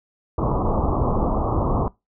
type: low-pass noise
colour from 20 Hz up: pink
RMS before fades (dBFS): -21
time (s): 0.38-1.88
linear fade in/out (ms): 2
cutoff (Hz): 1200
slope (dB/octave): 96
effects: noise-tail reverb RT60 0.2 s tail -21 dB re dry